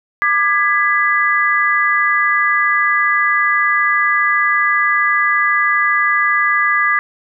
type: chord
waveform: sine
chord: G# diminished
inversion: second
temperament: just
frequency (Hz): 1196.1 / 1661.2 / 1993.5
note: D6 / G#6 / B6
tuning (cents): +31 / 0 / +16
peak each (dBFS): -16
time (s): 0.22-6.99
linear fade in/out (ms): 0
effects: none